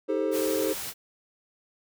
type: chord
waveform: triangle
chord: A half-diminished seventh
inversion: second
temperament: just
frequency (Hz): 316.8 / 396 / 440 / 528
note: Eb4 / G4 / A4 / C5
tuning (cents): +31 / +18 / 0 / +16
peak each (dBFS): -28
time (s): 0.08-0.74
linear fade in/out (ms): 20
type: noise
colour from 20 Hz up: white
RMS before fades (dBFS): -35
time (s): 0.31-0.94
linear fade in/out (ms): 50
effects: none